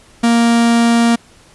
45% pulse tone, 233.5 Hz, A#3, 3 cents sharp, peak -9 dBFS, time 0.23-1.16 s, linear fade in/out 10 ms, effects pink hiss -46 dBFS RMS until 1.54 s + resampled to 24000 Hz

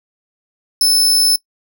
sawtooth tone, 5260 Hz, E8, 5 cents flat, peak -7 dBFS, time 0.81-1.36 s, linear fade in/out 2 ms, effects noise-tail reverb RT60 0.1 s tail -23 dB re dry

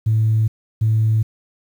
sine tone pair in turn, 110 / 110 Hz, A2 / A2, 0 / 0 cents, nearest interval unison, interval 0 cents, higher neither, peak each -12 dBFS, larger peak neither, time 0.06-0.48 / 0.81-1.23 s, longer neither, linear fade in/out 10 ms, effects tanh soft clip ceiling -9 dBFS + 8-bit

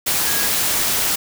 sine tone in noise, 1648 Hz, G#6, 14 cents flat, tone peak -27 dBFS, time 0.27-0.48 s, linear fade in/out 10 ms, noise white, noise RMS -19 dBFS, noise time 0.06-1.16 s, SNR -11 dB, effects none

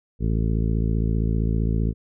harmonic tone, 55.3 Hz, A1, 9 cents sharp, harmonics 1 / 2 / 3 / 4 / 5 / 6 / 7 / 8, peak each -22 / -25 / -27 / -30 / -35 / -38 / -37 / -38 dBFS, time 0.19-1.94 s, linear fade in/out 50 ms, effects none

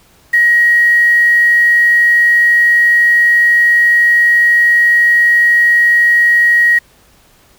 sine tone with quantisation, 1894 Hz, A#6, 27 cents sharp, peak -6 dBFS, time 0.33-6.79 s, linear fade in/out 10 ms, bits 5, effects pink hiss -48 dBFS RMS until 7.58 s

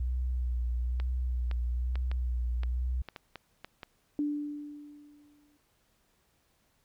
sine tone with vibrato, 61.4 Hz, B1, 9 cents flat, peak -28 dBFS, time 0-3.02 s, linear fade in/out 5 ms, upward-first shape sine, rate 1.1 Hz, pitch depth 39 cents each way
clicks, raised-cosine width 0.3 ms, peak -25 dBFS, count 10, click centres 1 / 1.513 / 1.956 / 2.115 / 2.634 / 3.087 / 3.162 / 3.357 / 3.646 / 3.832 s
sine tone with exponential decay, 293.7 Hz, D4, in tune, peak -26 dBFS, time 4.19-5.57 s, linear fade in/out 1 ms, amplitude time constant 300 ms
effects pink hiss -71 dBFS RMS until 6.84 s

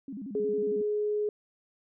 sine tone with vibrato, 236 Hz, A#3, 22 cents sharp, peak -36 dBFS, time 0.08-0.82 s, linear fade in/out 2 ms, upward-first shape square, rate 11 Hz, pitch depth 250 cents each way
sine tone, 419.3 Hz, G#4, 17 cents sharp, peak -26 dBFS, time 0.35-1.29 s, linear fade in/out 2 ms
effects none

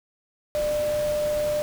sine tone in noise, 598 Hz, D5, 31 cents sharp, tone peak -22 dBFS, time 0.55-1.62 s, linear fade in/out 0 ms, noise pink, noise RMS -36 dBFS, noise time 0.55-1.62 s, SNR +11 dB, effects none

